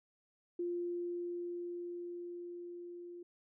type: tone with level ramp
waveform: sine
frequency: 349.2 Hz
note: F4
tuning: in tune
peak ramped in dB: -34 to -46 dBFS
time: 0.59-3.23 s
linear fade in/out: 5 ms
effects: none